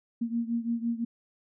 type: beating tone pair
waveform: sine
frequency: 231.4 / 237.3 Hz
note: A#3 / A#3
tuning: -13 / +31 cents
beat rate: 5.9 Hz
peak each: -29 / -32 dBFS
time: 0.21-1.05 s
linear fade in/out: 10 ms
effects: none